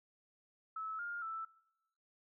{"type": "tone with pitch steps", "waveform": "sine", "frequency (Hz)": [1302, 1411, 1322], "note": ["E6", "F6", "E6"], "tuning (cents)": [-22, 17, 5], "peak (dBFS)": -39, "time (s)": [0.76, 1.45], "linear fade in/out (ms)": 5, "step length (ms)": 230, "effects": ["noise-tail reverb RT60 1.0 s tail -24 dB re dry"]}